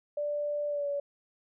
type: tone with pitch glide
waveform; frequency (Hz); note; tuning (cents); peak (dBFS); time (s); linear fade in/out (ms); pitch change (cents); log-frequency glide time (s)
sine; 587 to 570; D5 to C#5; -1 to +48; -29; 0.17-1; 5; -51; 0.68-0.88
effects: none